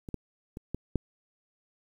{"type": "clicks", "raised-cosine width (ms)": 3, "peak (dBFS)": [-27, -20, -26, -19, -13], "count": 5, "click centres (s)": [0.088, 0.143, 0.571, 0.746, 0.957], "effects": ["9-bit"]}